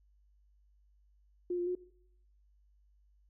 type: tone with pitch steps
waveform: sine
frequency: 355.1 / 351 / 361.2 Hz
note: F4 / F4 / F#4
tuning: +29 / +9 / -42 cents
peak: -31 dBFS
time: 1.5-1.752 s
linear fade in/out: 5 ms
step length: 84 ms
effects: noise-tail reverb RT60 0.7 s tail -19 dB re dry + added 50 Hz sine -64 dBFS peak until 3.29 s